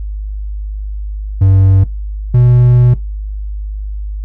triangle tone pair in turn, 96.3 / 122.96 Hz, G2 / B2, -30 / -7 cents, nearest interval major third, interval 423 cents, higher second, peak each -3 dBFS, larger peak neither, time 1.41-1.84 / 2.34-2.94 s, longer second, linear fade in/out 5 ms, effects noise-tail reverb RT60 0.2 s tail -18 dB re dry + added 51 Hz sine -18 dBFS peak until 4.24 s

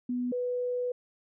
sine tone pair in turn, 247 / 494 Hz, B3 / B4, 0 / 0 cents, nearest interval octave, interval 1200 cents, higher second, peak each -28 dBFS, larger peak neither, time 0.09-0.32 / 0.32-0.92 s, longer second, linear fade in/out 5 ms, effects none

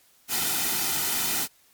white noise with comb filter, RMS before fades -26 dBFS, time 0.28-1.48 s, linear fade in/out 50 ms, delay 1.8 ms, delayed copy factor -0.65, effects white hiss -60 dBFS RMS until 1.73 s + MP3 96 kbps

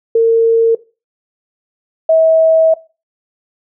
sine tone pair in turn, 456 / 644.9 Hz, A#4 / E5, -38 / -38 cents, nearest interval tritone, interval 600 cents, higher second, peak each -6 dBFS, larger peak neither, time 0.15-0.75 / 2.09-2.74 s, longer second, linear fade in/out 5 ms, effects noise-tail reverb RT60 0.3 s tail -19 dB re dry

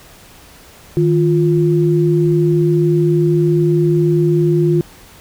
sine tone pair together, 155.56 / 349.2 Hz, D#3 / F4, 0 / 0 cents, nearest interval octave + major second, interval 1400 cents, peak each -13 dBFS, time 0.97-4.81 s, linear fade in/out 0 ms, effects pink hiss -42 dBFS RMS until 5.2 s

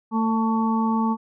harmonic tone with a mistuned harmonic, 224.2 Hz, A3, 33 cents sharp, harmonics 1 / 2 / 4 / 5, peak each -20 / -34 / -26 / -29 dBFS, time 0.11-1.17 s, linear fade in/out 50 ms, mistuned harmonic 4, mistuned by -23 cents, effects none

